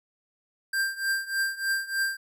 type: tone with tremolo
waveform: square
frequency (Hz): 1583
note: G6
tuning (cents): +17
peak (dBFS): -23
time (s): 0.73-2.17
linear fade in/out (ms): 5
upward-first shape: triangle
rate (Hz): 3.3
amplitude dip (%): 90
effects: none